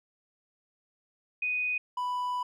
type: tone pair in turn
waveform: sine / triangle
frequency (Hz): 2489 / 990.6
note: D#7 / B5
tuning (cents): 0 / +5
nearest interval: octave + major third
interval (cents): 1595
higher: first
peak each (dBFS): -27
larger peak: neither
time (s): 1.42-1.78 / 1.97-2.43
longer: second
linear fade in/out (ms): 5
effects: none